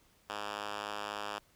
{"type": "tone with band-pass filter", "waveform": "5% pulse", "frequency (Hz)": 103.7, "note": "G#2", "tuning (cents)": -2, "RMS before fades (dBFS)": -40, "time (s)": [0.29, 1.39], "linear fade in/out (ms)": 10, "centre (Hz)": 2000, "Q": 0.57, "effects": ["pink hiss -67 dBFS RMS until 1.55 s"]}